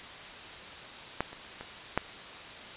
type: clicks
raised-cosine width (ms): 0.5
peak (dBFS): -13 / -29 / -25 / -10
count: 4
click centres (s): 1.206 / 1.33 / 1.61 / 1.976
effects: white hiss -44 dBFS RMS until 2.76 s + resampled to 8000 Hz